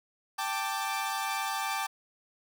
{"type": "chord", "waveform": "sawtooth", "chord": "G suspended second", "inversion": "none", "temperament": "equal with one note detuned", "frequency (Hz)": [784, 884.1, 1174.7], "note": ["G5", "A5", "D6"], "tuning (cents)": [0, 8, 0], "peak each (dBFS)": -31, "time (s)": [0.38, 1.87], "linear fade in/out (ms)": 10, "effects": []}